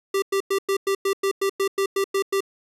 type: tone bursts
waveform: square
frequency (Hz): 392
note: G4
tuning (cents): 0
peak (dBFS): -20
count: 13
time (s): 0.14-2.406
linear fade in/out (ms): 5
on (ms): 82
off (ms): 100
effects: resampled to 32000 Hz